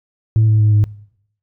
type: tone with pitch steps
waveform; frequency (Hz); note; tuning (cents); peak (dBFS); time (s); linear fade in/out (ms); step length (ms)
sine; 110 / 108.24 / 106.5 / 104.79; A2 / A2 / G#2 / G#2; 0 / -28 / +44 / +16; -7; 0.36-0.84; 0; 120
effects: noise-tail reverb RT60 0.7 s tail -22 dB re dry + tanh soft clip ceiling -7 dBFS